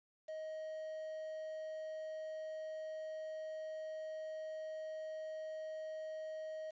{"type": "tone with quantisation", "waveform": "triangle", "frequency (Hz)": 628, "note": "D#5", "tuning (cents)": 16, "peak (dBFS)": -40, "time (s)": [0.28, 6.71], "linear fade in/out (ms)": 10, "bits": 10, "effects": ["resampled to 16000 Hz"]}